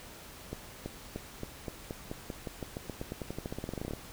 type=accelerating click train; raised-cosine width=2 ms; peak=-23 dBFS; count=29; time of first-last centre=0.53-3.935 s; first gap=330 ms; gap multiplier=0.91; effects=pink hiss -49 dBFS RMS until 4.12 s